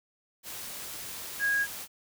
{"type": "tone in noise", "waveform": "sine", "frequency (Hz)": 1644, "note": "G#6", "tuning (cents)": -18, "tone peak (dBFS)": -24, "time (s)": [1.39, 1.67], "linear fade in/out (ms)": 50, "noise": "white", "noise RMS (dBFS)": -40, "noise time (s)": [0.43, 1.88], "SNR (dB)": 13, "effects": []}